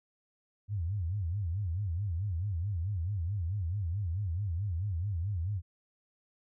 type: tone with vibrato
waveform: sine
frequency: 92.5 Hz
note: F#2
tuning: in tune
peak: -30 dBFS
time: 0.68-5.62 s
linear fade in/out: 50 ms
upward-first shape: sine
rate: 4.6 Hz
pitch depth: 230 cents each way
effects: none